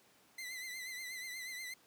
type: tone with vibrato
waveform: sawtooth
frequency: 2033 Hz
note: B6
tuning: 50 cents sharp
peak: -39 dBFS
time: 0.38-1.74 s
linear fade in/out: 5 ms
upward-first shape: triangle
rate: 8.3 Hz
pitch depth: 70 cents each way
effects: pink hiss -66 dBFS RMS until 1.86 s + high-pass 200 Hz 12 dB/octave